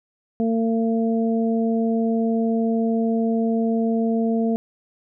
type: harmonic tone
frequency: 226.7 Hz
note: A#3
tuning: 48 cents flat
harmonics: 1 / 2 / 3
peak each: -19 / -25 / -29 dBFS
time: 0.4-4.56 s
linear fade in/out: 0 ms
effects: none